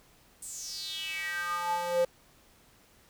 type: tone with high-pass filter sweep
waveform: square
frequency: 174.61 Hz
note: F3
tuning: in tune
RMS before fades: -33 dBFS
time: 0.42-2.05 s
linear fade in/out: 5 ms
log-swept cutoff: 8700 to 480 Hz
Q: 6.3
effects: pink hiss -61 dBFS RMS until 3.09 s